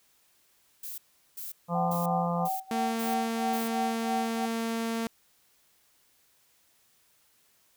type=noise bursts; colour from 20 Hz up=violet; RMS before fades=-39 dBFS; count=6; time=0.83-3.68 s; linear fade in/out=5 ms; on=150 ms; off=390 ms
type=harmonic tone; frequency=172.3 Hz; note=F3; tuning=23 cents flat; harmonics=1 / 3 / 4 / 5 / 6 / 7; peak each=-29 / -34 / -35 / -36 / -37 / -37 dBFS; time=1.68-2.49 s; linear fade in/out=50 ms
type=tone with tremolo; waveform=sine; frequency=763 Hz; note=G5; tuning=47 cents flat; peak=-27 dBFS; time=1.74-4.46 s; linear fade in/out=10 ms; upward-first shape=sine; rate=3 Hz; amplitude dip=95%
type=tone; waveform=sawtooth; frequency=227.9 Hz; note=A#3; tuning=39 cents flat; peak=-25 dBFS; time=2.71-5.07 s; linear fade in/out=2 ms
effects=white hiss -66 dBFS RMS until 7.76 s